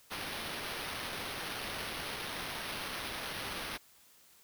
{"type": "noise with sample-and-hold", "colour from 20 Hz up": "white", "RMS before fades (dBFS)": -40, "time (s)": [0.1, 3.78], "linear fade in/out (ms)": 20, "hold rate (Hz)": 7350, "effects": ["white hiss -62 dBFS RMS until 4.43 s"]}